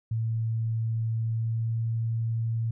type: tone with pitch glide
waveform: sine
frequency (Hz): 112.9 to 113.95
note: A2 to A#2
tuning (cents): +45 to -39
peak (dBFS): -25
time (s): 0.11-2.71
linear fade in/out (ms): 5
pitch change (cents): +16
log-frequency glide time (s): 1.25-1.75
effects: none